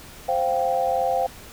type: chord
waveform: sine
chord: C suspended fourth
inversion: none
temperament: equal with one note detuned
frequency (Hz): 523.3 / 701.3 / 784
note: C5 / F5 / G5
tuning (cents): 0 / +7 / 0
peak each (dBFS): -24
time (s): 0.28-1.27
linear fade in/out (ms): 10
effects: pink hiss -43 dBFS RMS until 1.52 s